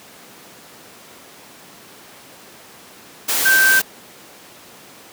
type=tone in noise; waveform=sine; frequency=1559 Hz; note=G6; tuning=10 cents flat; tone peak=-11 dBFS; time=3.45-3.8 s; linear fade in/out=10 ms; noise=white; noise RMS=-19 dBFS; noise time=3.28-3.82 s; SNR=+5 dB; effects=pink hiss -42 dBFS RMS until 5.12 s + high-pass 200 Hz 12 dB/octave